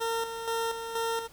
20% pulse tone with tremolo, 457.1 Hz, A#4, 34 cents flat, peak -23 dBFS, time 0-1.28 s, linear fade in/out 20 ms, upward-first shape square, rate 2.1 Hz, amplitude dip 55%, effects pink hiss -55 dBFS RMS until 1.32 s

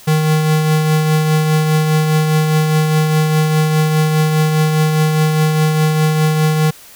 square tone with tremolo, 155.3 Hz, D#3, 3 cents flat, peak -10 dBFS, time 0.07-6.71 s, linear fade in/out 10 ms, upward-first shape triangle, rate 4.9 Hz, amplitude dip 40%, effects white hiss -40 dBFS RMS until 6.95 s

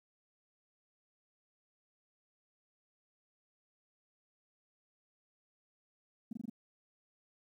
sine tone bursts, 227.2 Hz, A#3, 44 cents flat, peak -36 dBFS, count 5, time 6.31-6.498 s, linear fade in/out 5 ms, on 20 ms, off 22 ms, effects tanh soft clip ceiling -33 dBFS + 12-bit

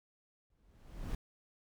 brown noise with exponential growth, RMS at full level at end -36 dBFS, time 0.5-1.15 s, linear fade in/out 2 ms, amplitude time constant 140 ms, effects none

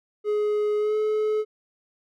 triangle tone with pitch glide, 419.7 to 428.8 Hz, G#4 to A4, +18 to -45 cents, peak -19 dBFS, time 0.24-1.45 s, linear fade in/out 50 ms, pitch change +37 cents, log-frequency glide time 0.78-0.96 s, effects none

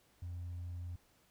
triangle tone with hard clipping, 87.5 Hz, F2, 4 cents sharp, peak -40 dBFS, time 0.22-0.96 s, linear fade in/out 5 ms, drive 2 dB, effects pink hiss -70 dBFS RMS until 1.3 s

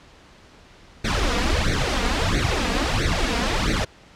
pink noise with flanger, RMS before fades -21 dBFS, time 1.04-3.85 s, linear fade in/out 10 ms, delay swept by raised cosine 0.48 to 4.28 ms, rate 1.5 Hz, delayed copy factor +1, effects pink hiss -49 dBFS RMS until 4.15 s + low-pass 5000 Hz 12 dB/octave

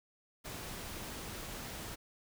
pink noise, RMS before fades -44 dBFS, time 0.44-1.96 s, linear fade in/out 20 ms, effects none

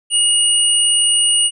sine tone pair together, 2876 / 9117 Hz, F#7 / C#9, -50 / +48 cents, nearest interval octave + minor sixth, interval 1998 cents, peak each -14 dBFS, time 0.1-1.51 s, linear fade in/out 50 ms, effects none

